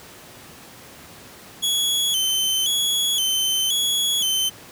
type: tone with vibrato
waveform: sawtooth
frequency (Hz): 3214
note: G7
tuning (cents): +43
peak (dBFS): -16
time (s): 1.62-4.5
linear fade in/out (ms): 20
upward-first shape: square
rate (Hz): 0.96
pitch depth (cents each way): 75
effects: pink hiss -43 dBFS RMS until 4.71 s + high-pass 100 Hz 12 dB/octave